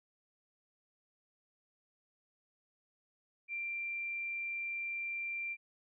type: tone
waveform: sine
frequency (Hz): 2365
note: D7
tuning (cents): +12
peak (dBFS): -36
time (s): 3.48-5.57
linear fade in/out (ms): 50
effects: none